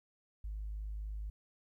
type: tone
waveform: sine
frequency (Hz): 52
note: G#1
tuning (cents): +3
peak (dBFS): -37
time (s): 0.44-1.3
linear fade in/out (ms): 5
effects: tanh soft clip ceiling -34 dBFS + 13-bit